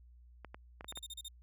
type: clicks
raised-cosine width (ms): 0.5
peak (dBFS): -31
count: 6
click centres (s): 0.447 / 0.545 / 0.809 / 0.845 / 0.924 / 0.974
type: tone bursts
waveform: sawtooth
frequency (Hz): 3655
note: A#7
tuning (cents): -35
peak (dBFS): -40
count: 6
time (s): 0.88-1.284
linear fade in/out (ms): 5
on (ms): 39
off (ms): 34
effects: added 60 Hz sine -56 dBFS peak until 1.42 s